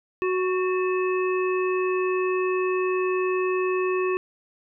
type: harmonic tone with a mistuned harmonic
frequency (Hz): 370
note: F#4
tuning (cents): 0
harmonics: 1 / 3 / 5 / 7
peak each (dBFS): -22 / -30 / -37 / -33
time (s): 0.22-4.17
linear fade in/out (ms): 0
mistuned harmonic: 5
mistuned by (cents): -47
effects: none